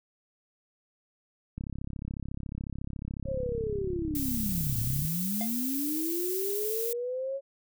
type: click train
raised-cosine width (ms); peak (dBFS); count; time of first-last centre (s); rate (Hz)
5; -24; 119; 1.58-5.051; 34
type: linear two-way sweep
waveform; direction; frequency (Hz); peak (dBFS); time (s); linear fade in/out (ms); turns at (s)
sine; down then up; 554.4 to 110 to 554.4; -30; 3.25-7.41; 50; 4.79
type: noise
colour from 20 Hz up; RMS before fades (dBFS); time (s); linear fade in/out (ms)
violet; -34; 4.15-6.93; 2
type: tone with exponential decay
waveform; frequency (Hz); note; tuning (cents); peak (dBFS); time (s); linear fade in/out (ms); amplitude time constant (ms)
square; 698.5; F5; 0; -32; 5.41-5.54; 0; 27
effects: none